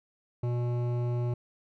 sine tone with hard clipping, 121.1 Hz, B2, 34 cents flat, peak -29 dBFS, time 0.43-1.34 s, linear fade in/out 5 ms, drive 13 dB, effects none

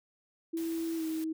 sine tone with pitch glide, 329.3 to 319 Hz, E4 to D#4, -2 to +43 cents, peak -31 dBFS, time 0.53-1.33 s, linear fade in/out 10 ms, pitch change -55 cents, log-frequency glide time 0.96-1.03 s
white noise, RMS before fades -48 dBFS, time 0.57-1.24 s, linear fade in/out 0 ms
effects none

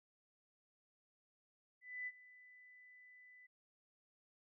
sine tone with ADSR envelope, 1996 Hz, B6, 18 cents sharp, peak -40 dBFS, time 1.81-3.47 s, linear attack 260 ms, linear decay 42 ms, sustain -19 dB, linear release 14 ms, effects none

